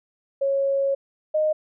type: tone pair in turn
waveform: sine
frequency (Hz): 550 / 617.4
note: C#5 / D#5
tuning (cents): -14 / -14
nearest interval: major second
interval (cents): 200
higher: second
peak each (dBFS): -19 / -18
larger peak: second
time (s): 0.41-0.95 / 1.34-1.53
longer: first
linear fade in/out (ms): 10
effects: none